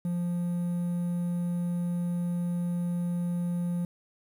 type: tone with quantisation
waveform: triangle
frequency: 174.61 Hz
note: F3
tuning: in tune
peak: -25 dBFS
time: 0.05-3.85 s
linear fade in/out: 2 ms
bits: 9
effects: none